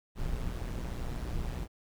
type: noise with amplitude modulation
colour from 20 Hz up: brown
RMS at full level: -32 dBFS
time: 0.15-1.68 s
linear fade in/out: 50 ms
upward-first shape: sine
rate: 121 Hz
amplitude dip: 65%
effects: none